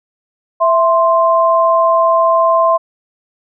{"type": "tone pair together", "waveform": "sine", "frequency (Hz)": [661.1, 1046.5], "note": ["E5", "C6"], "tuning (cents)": [5, 0], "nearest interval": "minor sixth", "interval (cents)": 795, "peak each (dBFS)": -11, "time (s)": [0.6, 2.78], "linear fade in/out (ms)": 20, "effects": []}